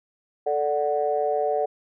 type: chord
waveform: sine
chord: D major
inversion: second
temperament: equal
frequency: 440 / 587.3 / 740 Hz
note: A4 / D5 / F#5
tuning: 0 / 0 / 0 cents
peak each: -25 dBFS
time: 0.46-1.66 s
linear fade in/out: 10 ms
effects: tanh soft clip ceiling -11 dBFS